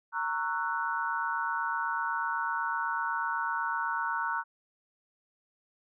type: chord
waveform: sine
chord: F# dominant seventh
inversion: first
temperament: just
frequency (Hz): 925 / 1110 / 1332 / 1480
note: A#5 / C#6 / E6 / F#6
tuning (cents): -14 / +2 / +18 / 0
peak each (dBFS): -33 / -36 / -36 / -33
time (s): 0.12-4.44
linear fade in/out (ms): 50
effects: none